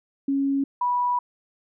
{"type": "tone pair in turn", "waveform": "sine", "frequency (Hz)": [275.8, 979.7], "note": ["C#4", "B5"], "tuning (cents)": [-9, -14], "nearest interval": "octave + minor seventh", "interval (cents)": 2195, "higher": "second", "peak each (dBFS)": -20, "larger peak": "neither", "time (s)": [[0.28, 0.64], [0.81, 1.19]], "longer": "second", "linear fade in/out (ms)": 5, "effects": []}